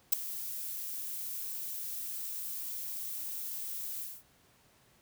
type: noise with ADSR envelope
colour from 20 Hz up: violet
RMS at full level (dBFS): -21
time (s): 0.12-4.23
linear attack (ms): 10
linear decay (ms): 8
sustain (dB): -18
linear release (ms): 220
effects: pink hiss -65 dBFS RMS until 5.01 s + high-pass 60 Hz 12 dB/octave